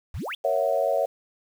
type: exponential sweep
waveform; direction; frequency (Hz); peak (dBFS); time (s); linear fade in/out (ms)
sine; up; 54.6 to 3729; -29; 0.14-0.35; 5
type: chord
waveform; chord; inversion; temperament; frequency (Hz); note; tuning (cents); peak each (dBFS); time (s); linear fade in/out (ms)
sine; F# dominant seventh; first; equal; 466.2 / 554.4 / 659.3 / 740; A#4 / C#5 / E5 / F#5; 0 / 0 / 0 / 0; -30 / -24 / -25 / -29; 0.44-1.06; 10
effects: 8-bit